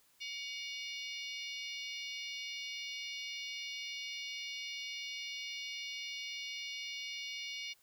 harmonic tone with a mistuned harmonic, 713 Hz, F5, 36 cents sharp, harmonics 3 / 4 / 5 / 6 / 7 / 8, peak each -44 / -46 / -48 / -50 / -51 / -52 dBFS, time 0.2-7.74 s, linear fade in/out 20 ms, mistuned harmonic 3, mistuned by +89 cents, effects white hiss -69 dBFS RMS until 7.82 s

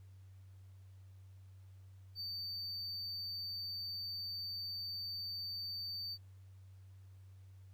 triangle tone, 4587 Hz, D8, 42 cents flat, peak -39 dBFS, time 2.15-6.18 s, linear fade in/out 50 ms, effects added 95 Hz sine -54 dBFS peak until 7.73 s + pink hiss -75 dBFS RMS until 7.73 s

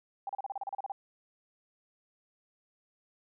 sine tone bursts, 792 Hz, G5, 18 cents sharp, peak -33 dBFS, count 12, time 0.27-0.92 s, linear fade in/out 2 ms, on 23 ms, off 34 ms, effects none

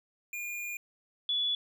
square / sine tone pair in turn, 2421 / 3424 Hz, D#7 / A7, -48 / -48 cents, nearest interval tritone, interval 600 cents, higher second, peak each -36 / -27 dBFS, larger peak second, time 0.33-0.77 / 1.29-1.55 s, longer first, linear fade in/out 2 ms, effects none

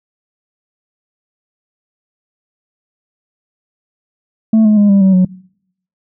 sine tone with pitch steps, 220.8 / 212.9 / 205.3 / 197.96 / 190.89 / 184.07 Hz, A3 / G#3 / G#3 / G3 / G3 / F#3, +6 / +43 / -20 / +17 / -46 / -9 cents, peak -3 dBFS, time 4.53-5.25 s, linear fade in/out 5 ms, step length 120 ms, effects noise-tail reverb RT60 0.7 s tail -25 dB re dry + tanh soft clip ceiling -5 dBFS

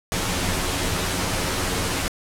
pink noise with comb filter, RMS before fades -24 dBFS, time 0.12-2.08 s, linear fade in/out 0 ms, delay 11 ms, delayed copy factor +0.6, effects low-pass 11000 Hz 12 dB/octave

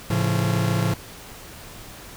45% pulse chord, A augmented, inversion none, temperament just, 110 / 137.5 / 171.88 Hz, A2 / C#3 / E#3, 0 / -14 / -27 cents, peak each -23 / -26 / -24 dBFS, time 0.1-0.94 s, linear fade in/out 5 ms, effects pink hiss -41 dBFS RMS until 2.16 s

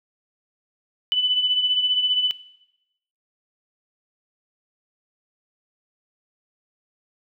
sine beating tone pair, 2993 / 3008 Hz, F#7 / F#7, +19 / +28 cents, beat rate 15 Hz, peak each -19 / -26 dBFS, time 1.12-2.31 s, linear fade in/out 0 ms, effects noise-tail reverb RT60 0.9 s tail -19 dB re dry

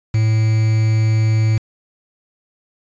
triangle tone with quantisation, 110 Hz, A2, in tune, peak -10 dBFS, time 0.14-1.58 s, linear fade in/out 5 ms, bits 5, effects resampled to 16000 Hz

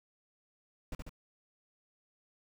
brown noise with echo, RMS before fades -39 dBFS, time 0.92-0.95 s, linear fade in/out 2 ms, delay 72 ms, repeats 2, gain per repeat -3 dB, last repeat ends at 1.094 s, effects none

